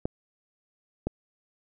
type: clicks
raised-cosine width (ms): 2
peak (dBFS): -14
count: 2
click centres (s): 0.055 / 1.07
effects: none